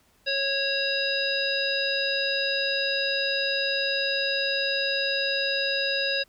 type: harmonic tone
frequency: 550 Hz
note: C#5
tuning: 14 cents flat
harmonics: 1 / 3 / 5 / 7 / 9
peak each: -30 / -30 / -30 / -30 / -30 dBFS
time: 0.26-6.24 s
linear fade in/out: 20 ms
effects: pink hiss -63 dBFS RMS until 6.28 s